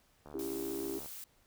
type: click train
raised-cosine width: 1 ms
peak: -36 dBFS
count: 60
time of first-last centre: 0.26-1.059 s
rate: 73.8 Hz
type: chord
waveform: sine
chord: C# diminished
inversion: none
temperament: just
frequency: 277.2 / 332.6 / 399.1 Hz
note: C#4 / E4 / G4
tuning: 0 / +16 / +31 cents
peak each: -43 / -40 / -39 dBFS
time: 0.34-0.99 s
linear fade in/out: 5 ms
type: noise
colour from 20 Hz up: blue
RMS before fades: -46 dBFS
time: 0.39-1.24 s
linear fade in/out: 2 ms
effects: pink hiss -69 dBFS RMS until 1.46 s